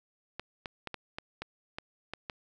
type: clicks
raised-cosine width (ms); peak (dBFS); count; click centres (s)
0.3; -21; 9; 0.396 / 0.658 / 0.873 / 0.943 / 1.185 / 1.42 / 1.785 / 2.136 / 2.298
effects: none